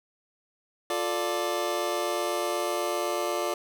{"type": "chord", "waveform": "25% pulse", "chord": "D minor", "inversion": "first", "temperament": "just", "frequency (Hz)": [352.4, 440.5, 587.3], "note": ["F4", "A4", "D5"], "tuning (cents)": [16, 2, 0], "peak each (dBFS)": [-27, -30, -26], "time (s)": [0.9, 3.54], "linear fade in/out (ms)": 2, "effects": []}